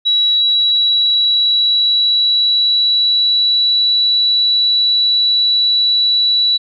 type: tone with pitch glide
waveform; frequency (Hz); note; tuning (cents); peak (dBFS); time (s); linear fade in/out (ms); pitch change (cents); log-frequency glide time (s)
sine; 3900 to 3936; B7 to B7; -23 to -7; -10; 0.05-6.58; 20; +16; 0.23-3.88
effects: none